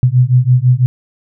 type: beating tone pair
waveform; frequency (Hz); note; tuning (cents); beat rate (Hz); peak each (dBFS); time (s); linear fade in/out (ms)
sine; 122.8 / 128.8; B2 / C3; -9 / -27; 6; -10 / -10; 0.03-0.86; 0
effects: none